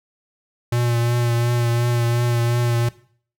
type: tone with vibrato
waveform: square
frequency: 119.2 Hz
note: A#2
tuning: 39 cents sharp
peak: -18 dBFS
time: 0.72-2.89 s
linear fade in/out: 5 ms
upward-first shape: triangle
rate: 2.8 Hz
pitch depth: 28 cents each way
effects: noise-tail reverb RT60 0.5 s tail -18 dB re dry